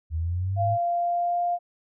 sine exponential sweep, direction up, 77.78 to 110 Hz, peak -24 dBFS, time 0.1-0.78 s, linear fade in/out 50 ms
sine tone with pitch glide, 690 to 700.4 Hz, F5 to F5, -21 to +5 cents, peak -22 dBFS, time 0.56-1.59 s, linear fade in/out 50 ms, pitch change +26 cents, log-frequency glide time 0.68-1.42 s
effects none

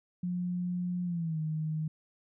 sine tone with pitch glide, 178.3 to 156.12 Hz, F3 to D#3, +36 to +6 cents, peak -30 dBFS, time 0.23-1.88 s, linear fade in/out 5 ms, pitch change -230 cents, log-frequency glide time 1.04-1.39 s, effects none

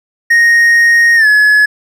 triangle tone with pitch glide, 1864.7 to 1700.1 Hz, A#6 to G#6, 0 to +40 cents, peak -3 dBFS, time 0.3-1.66 s, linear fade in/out 10 ms, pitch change -160 cents, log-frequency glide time 1.16-1.27 s, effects none

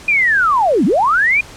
sine linear two-way sweep, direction down then up, 2465 to 167.9 to 2465 Hz, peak -10 dBFS, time 0.08-1.41 s, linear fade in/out 5 ms, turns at 0.85 s, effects pink hiss -37 dBFS RMS until 1.56 s + low-pass 9000 Hz 12 dB/octave

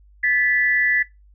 sine tone pair together, 1736.4 / 1975.5 Hz, A6 / B6, -23 / 0 cents, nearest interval major second, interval 223 cents, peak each -19 dBFS, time 0.23-1.03 s, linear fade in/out 10 ms, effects noise-tail reverb RT60 0.2 s tail -17 dB re dry + added 50 Hz sine -48 dBFS peak until 1.34 s

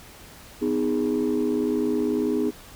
sine tone cluster, 250.6 / 310.8 / 412.7 Hz, B3 / D#4 / G#4, +25 / -2 / -11 cents, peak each -24 dBFS, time 0.61-2.51 s, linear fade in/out 20 ms, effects tanh soft clip ceiling -16 dBFS + pink hiss -46 dBFS RMS until 2.75 s

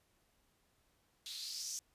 blue noise with band-pass filter sweep, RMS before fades -44 dBFS, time 1.26-1.79 s, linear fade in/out 0 ms, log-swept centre 3600 to 6300 Hz, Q 4.7, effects pink hiss -75 dBFS RMS until 1.94 s + resampled to 32000 Hz

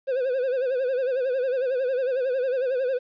triangle tone with vibrato, 515 Hz, C5, 28 cents flat, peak -20 dBFS, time 0.07-2.99 s, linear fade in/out 20 ms, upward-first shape sine, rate 11 Hz, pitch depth 95 cents each way, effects resampled to 11025 Hz + 10-bit

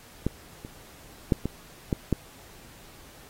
clicks, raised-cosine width 3 ms, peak -11 / -25 / -7 / -14 / -11 / -9 dBFS, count 6, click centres 0.266 / 0.649 / 1.322 / 1.456 / 1.928 / 2.127 s, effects pink hiss -51 dBFS RMS until 3.29 s + AAC 48 kbps

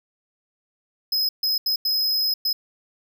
square tone bursts at uneven times, 5090 Hz, D#8, 39 cents sharp, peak -20 dBFS, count 5, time 1.12-1.29 / 1.43-1.58 / 1.66-1.76 / 1.85-2.34 / 2.45-2.53 s, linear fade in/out 5 ms, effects none

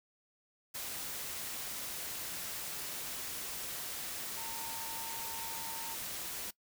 sine tone in noise, 910 Hz, A#5, 42 cents flat, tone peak -45 dBFS, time 4.37-5.95 s, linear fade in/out 10 ms, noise white, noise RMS -41 dBFS, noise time 0.74-6.51 s, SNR -7 dB, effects noise-tail reverb RT60 0.1 s tail -22 dB re dry

